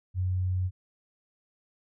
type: tone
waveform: sine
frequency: 92 Hz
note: F#2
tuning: 9 cents flat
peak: -25 dBFS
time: 0.14-0.71 s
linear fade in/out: 50 ms
effects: none